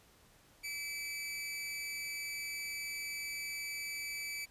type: tone with amplitude modulation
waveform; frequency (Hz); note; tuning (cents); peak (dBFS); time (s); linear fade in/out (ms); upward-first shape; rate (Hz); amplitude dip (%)
sawtooth; 2307; D7; -31; -33; 0.63-4.46; 20; sine; 261; 50
effects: pink hiss -64 dBFS RMS until 4.5 s + resampled to 32000 Hz